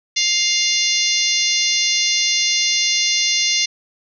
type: harmonic tone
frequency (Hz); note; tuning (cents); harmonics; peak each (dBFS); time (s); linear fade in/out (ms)
701; F5; +6; 3 / 4 / 5 / 6 / 7 / 8 / 9; -23 / -23 / -23 / -23 / -23 / -23 / -23; 0.16-3.66; 10
effects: none